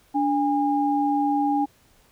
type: tone pair together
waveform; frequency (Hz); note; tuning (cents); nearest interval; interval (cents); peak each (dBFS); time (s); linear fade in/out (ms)
sine; 289.8 / 815; D4 / G#5; -23 / -33; octave + tritone; 1790; -22; 0.14-1.66; 20
effects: pink hiss -59 dBFS RMS until 2.11 s